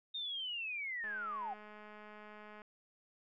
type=linear sweep; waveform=sine; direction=down; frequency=3700 to 740 Hz; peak=-38 dBFS; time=0.14-1.54 s; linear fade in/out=10 ms
type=click train; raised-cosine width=0.5 ms; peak=-39 dBFS; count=334; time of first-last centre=1.04-2.618 s; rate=211 Hz
effects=none